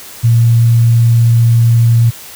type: tone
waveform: sine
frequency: 116.54 Hz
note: A#2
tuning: in tune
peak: -5 dBFS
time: 0.23-2.11 s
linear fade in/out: 20 ms
effects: white hiss -32 dBFS RMS until 2.35 s